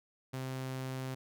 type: tone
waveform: sawtooth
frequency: 130.81 Hz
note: C3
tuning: in tune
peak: -33 dBFS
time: 0.33-1.15 s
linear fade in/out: 10 ms
effects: none